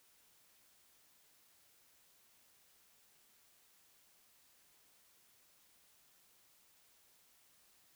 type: silence
effects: white hiss -69 dBFS RMS until 7.95 s